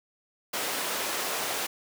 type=high-pass noise; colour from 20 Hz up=pink; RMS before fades=-31 dBFS; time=0.53-1.67 s; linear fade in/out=10 ms; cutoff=450 Hz; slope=12 dB/octave; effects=none